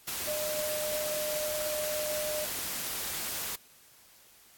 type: tone in noise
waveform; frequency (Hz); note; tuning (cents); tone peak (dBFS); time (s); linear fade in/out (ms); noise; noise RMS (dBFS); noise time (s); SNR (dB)
sine; 606; D#5; -46; -32; 0.27-2.45; 10; white; -35; 0.07-3.56; 0
effects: white hiss -58 dBFS RMS until 4.57 s + AAC 64 kbps